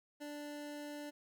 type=tone; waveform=25% pulse; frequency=293.7 Hz; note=D4; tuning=in tune; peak=-40 dBFS; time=0.2-1.11 s; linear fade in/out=20 ms; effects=none